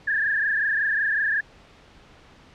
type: tone with frequency modulation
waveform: sine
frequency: 1704 Hz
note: G#6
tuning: 44 cents sharp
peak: -20 dBFS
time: 0.07-1.41 s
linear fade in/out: 10 ms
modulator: 25.4 Hz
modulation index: 3.4
effects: pink hiss -51 dBFS RMS until 2.54 s + low-pass 4000 Hz 12 dB/octave